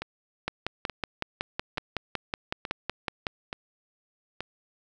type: two click trains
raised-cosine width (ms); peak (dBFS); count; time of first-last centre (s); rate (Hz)
0.3; -17 / -12; 6 / 16; 0.02-4.406 / 0.48-3.268; 1.14 / 5.38
effects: none